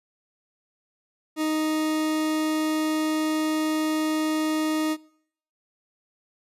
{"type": "tone", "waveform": "40% pulse", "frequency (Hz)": 311.1, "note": "D#4", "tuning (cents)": 0, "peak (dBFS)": -22, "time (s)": [1.36, 4.97], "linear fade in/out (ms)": 50, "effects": ["noise-tail reverb RT60 0.7 s tail -24 dB re dry", "resampled to 32000 Hz"]}